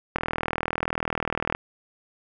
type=click train; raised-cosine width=0.5 ms; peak=-9 dBFS; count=57; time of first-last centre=0.16-1.55 s; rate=40.3 Hz; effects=none